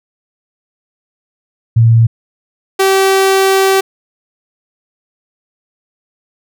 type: tone pair in turn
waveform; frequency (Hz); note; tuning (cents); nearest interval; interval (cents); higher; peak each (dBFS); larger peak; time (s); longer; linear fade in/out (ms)
sine / sawtooth; 114.7 / 385.8; A#2 / G4; -28 / -28; octave + major sixth; 2100; second; -4; neither; 1.76-2.07 / 2.79-3.81; second; 10
effects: none